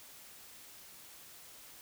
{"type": "silence", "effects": ["white hiss -54 dBFS RMS until 1.81 s"]}